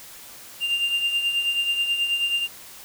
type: tone with tremolo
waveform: triangle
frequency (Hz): 2794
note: F7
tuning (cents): 0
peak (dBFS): -16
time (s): 0.6-2.48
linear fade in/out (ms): 50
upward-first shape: triangle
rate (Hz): 9.3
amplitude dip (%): 65
effects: tanh soft clip ceiling -12 dBFS + white hiss -43 dBFS RMS until 2.84 s